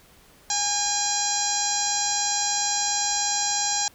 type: harmonic tone with a mistuned harmonic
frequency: 813 Hz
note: G#5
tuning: 37 cents flat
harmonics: 1 / 2 / 3 / 4 / 5 / 6 / 7 / 8 / 9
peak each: -29 / -35 / -39 / -37 / -31 / -33 / -28 / -31 / -28 dBFS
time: 0.5-3.88 s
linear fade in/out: 2 ms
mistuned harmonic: 1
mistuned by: +21 cents
effects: pink hiss -54 dBFS RMS until 3.94 s